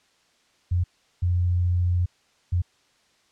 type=tone bursts at uneven times; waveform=sine; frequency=88.6 Hz; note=F2; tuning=25 cents sharp; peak=-19 dBFS; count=3; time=0.71-0.84 / 1.22-2.06 / 2.52-2.62 s; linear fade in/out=10 ms; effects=white hiss -63 dBFS RMS until 3.31 s + low-pass 6000 Hz 12 dB/octave